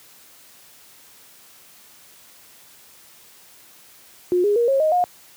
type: tone with pitch steps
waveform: sine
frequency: 358.2 / 411.5 / 472.6 / 542.9 / 623.7 / 716.4 Hz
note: F4 / G#4 / A#4 / C#5 / D#5 / F5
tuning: +44 / -16 / +24 / -36 / +4 / +44 cents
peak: -15 dBFS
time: 4.32-5.04 s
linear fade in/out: 0 ms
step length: 120 ms
effects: white hiss -49 dBFS RMS until 5.36 s + high-pass 80 Hz 12 dB/octave